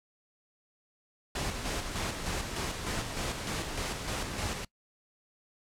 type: noise with tremolo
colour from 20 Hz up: pink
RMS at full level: -33 dBFS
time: 1.35-4.65 s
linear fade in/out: 5 ms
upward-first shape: square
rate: 3.3 Hz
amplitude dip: 40%
effects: noise-tail reverb RT60 0.1 s tail -23 dB re dry + low-pass 9000 Hz 12 dB/octave